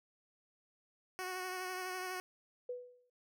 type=tone with vibrato; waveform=10% pulse; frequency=368.9 Hz; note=F#4; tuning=5 cents flat; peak=-31 dBFS; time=1.19-2.2 s; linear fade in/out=0 ms; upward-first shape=sine; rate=12 Hz; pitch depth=22 cents each way
type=tone with exponential decay; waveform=sine; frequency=493.6 Hz; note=B4; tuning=1 cent flat; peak=-36 dBFS; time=2.69-3.1 s; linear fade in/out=5 ms; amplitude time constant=88 ms
effects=none